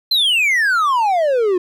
triangle exponential sweep, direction down, 4183 to 349.2 Hz, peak -11 dBFS, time 0.11-1.58 s, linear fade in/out 5 ms, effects none

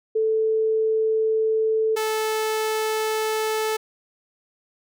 sine / sawtooth tone pair in turn, 440.1 / 436.1 Hz, A4 / A4, 0 / -15 cents, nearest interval unison, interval 15 cents, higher first, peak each -18 dBFS, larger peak neither, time 0.15-1.96 / 1.96-3.77 s, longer neither, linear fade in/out 10 ms, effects none

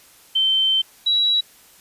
sine tone pair in turn, 3100 / 3897 Hz, G7 / B7, -20 / -24 cents, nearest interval major third, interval 396 cents, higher second, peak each -15 dBFS, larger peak neither, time 0.35-0.82 / 1.06-1.41 s, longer first, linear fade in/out 10 ms, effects white hiss -50 dBFS RMS until 1.8 s + resampled to 32000 Hz

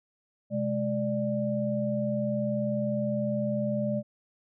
sine tone cluster, 130.1 / 210.1 / 591 Hz, C3 / G#3 / D5, -9 / +20 / +11 cents, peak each -33 / -29 / -30 dBFS, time 0.5-4.03 s, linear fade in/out 50 ms, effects none

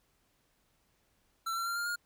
square tone with pitch steps, 1343 / 1362.5 / 1382.4 / 1402.5 / 1422.9 Hz, E6 / F6 / F6 / F6 / F6, +32 / -43 / -18 / +7 / +32 cents, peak -33 dBFS, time 1.46-1.96 s, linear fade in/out 10 ms, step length 100 ms, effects pink hiss -73 dBFS RMS until 2.05 s

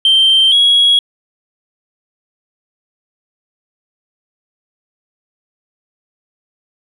sine tone pair in turn, 3136 / 3322 Hz, G7 / G#7, 0 / 0 cents, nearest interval minor second, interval 100 cents, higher second, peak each -5 dBFS, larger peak neither, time 0.05-0.52 / 0.52-0.99 s, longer neither, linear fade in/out 2 ms, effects tanh soft clip ceiling -4 dBFS

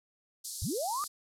white band-pass noise, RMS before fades -41 dBFS, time 0.44-1.08 s, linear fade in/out 10 ms, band 4100 to 12000 Hz, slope 48 dB/octave
sine linear sweep, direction up, 58.27 to 1239 Hz, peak -31 dBFS, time 0.62-1.04 s, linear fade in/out 0 ms
effects none

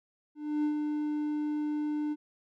triangle tone with ADSR envelope, 299.4 Hz, D4, 33 cents sharp, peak -23 dBFS, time 0.35-2.16 s, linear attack 290 ms, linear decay 95 ms, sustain -4 dB, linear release 40 ms, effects none

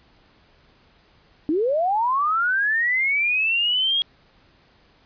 sine linear sweep, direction up, 287.6 to 3303 Hz, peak -18 dBFS, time 1.49-4.02 s, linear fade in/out 0 ms, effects pink hiss -57 dBFS RMS until 5.05 s + resampled to 11025 Hz

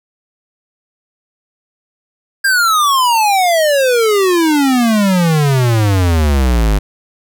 square exponential sweep, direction down, 1622 to 49 Hz, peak -10 dBFS, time 2.44-6.79 s, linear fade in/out 10 ms, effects none

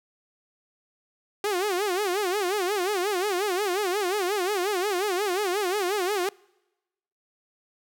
sawtooth tone with vibrato, 386.5 Hz, G4, 24 cents flat, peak -20 dBFS, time 1.44-6.29 s, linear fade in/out 2 ms, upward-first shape sine, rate 5.6 Hz, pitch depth 170 cents each way, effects noise-tail reverb RT60 1.0 s tail -26 dB re dry

